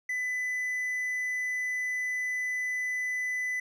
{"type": "tone", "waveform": "triangle", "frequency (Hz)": 2000, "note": "B6", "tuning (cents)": 21, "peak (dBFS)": -27, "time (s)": [0.09, 3.6], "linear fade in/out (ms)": 5, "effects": []}